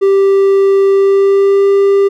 triangle tone with pitch glide, 392 to 396.6 Hz, G4 to G4, 0 to +20 cents, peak -4 dBFS, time 0.01-2.09 s, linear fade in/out 20 ms, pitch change +20 cents, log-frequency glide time 0.92-1.67 s, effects none

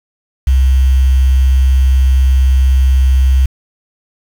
sine tone with quantisation, 65.41 Hz, C2, in tune, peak -6 dBFS, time 0.47-3.46 s, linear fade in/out 5 ms, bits 5, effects none

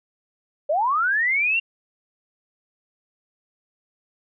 sine linear sweep, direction up, 555 to 2794 Hz, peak -18 dBFS, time 0.69-1.6 s, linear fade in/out 10 ms, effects none

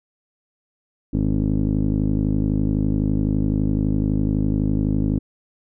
15% pulse tone with low-pass filter, 51.91 Hz, G#1, in tune, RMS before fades -20 dBFS, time 1.13-5.19 s, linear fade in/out 10 ms, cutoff 300 Hz, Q 6.6, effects none

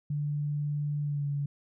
sine tone with pitch glide, 146.83 to 142.98 Hz, D3 to D3, 0 to -46 cents, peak -28 dBFS, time 0.1-1.46 s, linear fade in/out 5 ms, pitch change -46 cents, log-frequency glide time 1.02-1.26 s, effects none

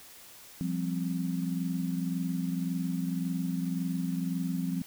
sine chord, F suspended second, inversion none, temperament just, 174.61 / 196.44 / 261.9 Hz, F3 / G3 / C4, 0 / +4 / +2 cents, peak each -31 / -36 / -34 dBFS, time 0.61-4.82 s, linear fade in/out 0 ms, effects white hiss -51 dBFS RMS until 4.86 s

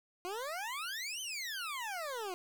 20% pulse exponential two-way sweep, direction up then down, 347.7 to 3136 to 347.7 Hz, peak -33 dBFS, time 0.25-2.34 s, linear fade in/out 0 ms, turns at 1.21 s, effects 10-bit

